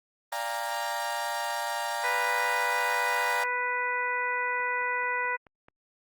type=chord; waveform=30% pulse; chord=Bb dominant seventh; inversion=first; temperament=equal with one note detuned; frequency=587.3 / 698.5 / 810.2 / 932.3 Hz; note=D5 / F5 / Ab5 / Bb5; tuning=0 / 0 / -43 / 0 cents; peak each=-35 / -34 / -33 / -30 dBFS; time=0.32-3.44 s; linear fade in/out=5 ms
type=harmonic tone; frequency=493.6 Hz; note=B4; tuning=1 cent flat; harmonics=1 / 2 / 3 / 4 / 5; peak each=-37 / -31 / -33 / -31 / -38 dBFS; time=2.03-5.37 s; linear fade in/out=20 ms
type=click train; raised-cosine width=0.5 ms; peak=-37 dBFS; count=6; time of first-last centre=4.6-5.685 s; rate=4.61 Hz
effects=Opus 24 kbps